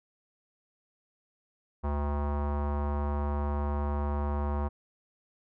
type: tone with low-pass filter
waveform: square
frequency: 72.6 Hz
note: D2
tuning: 19 cents flat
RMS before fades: -30 dBFS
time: 1.83-4.69 s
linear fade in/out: 20 ms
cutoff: 1000 Hz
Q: 2.9
effects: none